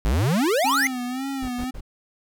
square exponential sweep, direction up, 48.2 to 2178 Hz, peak -19 dBFS, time 0.05-0.87 s, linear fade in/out 0 ms
square tone with vibrato, 259.4 Hz, C4, 15 cents flat, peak -27 dBFS, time 0.64-1.71 s, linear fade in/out 10 ms, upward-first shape sine, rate 1.9 Hz, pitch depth 100 cents each way
brown noise bursts, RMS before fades -33 dBFS, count 3, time 1.42-1.809 s, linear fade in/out 10 ms, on 69 ms, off 91 ms
effects none

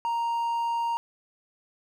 triangle tone, 932.3 Hz, A#5, in tune, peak -23 dBFS, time 0.05-0.97 s, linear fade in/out 0 ms, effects none

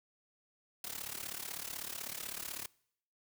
white noise with amplitude modulation, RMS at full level -39 dBFS, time 0.84-2.66 s, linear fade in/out 2 ms, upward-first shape sine, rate 36 Hz, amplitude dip 85%, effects noise-tail reverb RT60 0.7 s tail -24 dB re dry

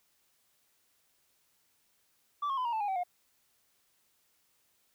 sine tone with pitch steps, 1161 / 1083.3 / 1010.7 / 943 / 879.9 / 821 / 766 / 714.7 Hz, D6 / C#6 / B5 / A#5 / A5 / G#5 / G5 / F5, -20 / -40 / +40 / +20 / 0 / -20 / -40 / +40 cents, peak -27 dBFS, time 2.42-3.036 s, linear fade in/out 10 ms, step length 77 ms, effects tanh soft clip ceiling -29 dBFS + white hiss -72 dBFS RMS until 4.94 s

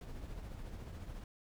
brown noise with tremolo, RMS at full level -44 dBFS, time 0.01-1.24 s, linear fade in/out 2 ms, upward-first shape triangle, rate 14 Hz, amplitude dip 45%, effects none

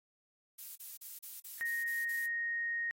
violet noise bursts, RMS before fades -45 dBFS, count 8, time 0.58-2.265 s, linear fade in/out 10 ms, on 180 ms, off 35 ms
sine tone, 1864.7 Hz, A#6, in tune, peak -33 dBFS, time 1.61-2.91 s, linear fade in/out 0 ms
effects AAC 48 kbps

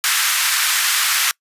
pink high-pass noise, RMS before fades -17 dBFS, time 0.04-1.31 s, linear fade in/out 0 ms, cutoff 1300 Hz, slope 24 dB/octave, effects noise-tail reverb RT60 0.1 s tail -25 dB re dry + resampled to 32000 Hz

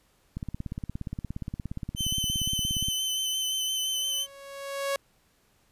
click train, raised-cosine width 5 ms, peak -21 dBFS, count 44, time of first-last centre 0.37-2.885 s, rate 17.1 Hz
sawtooth tone with vibrato, 3056 Hz, G7, 45 cents flat, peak -24 dBFS, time 1.96-4.27 s, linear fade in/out 50 ms, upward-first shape sine, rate 5.8 Hz, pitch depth 18 cents each way
sawtooth tone with exponential growth, 554.4 Hz, C#5, in tune, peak -21 dBFS, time 3.81-4.96 s, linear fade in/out 2 ms, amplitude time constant 250 ms
effects pink hiss -66 dBFS RMS until 5.71 s + resampled to 32000 Hz

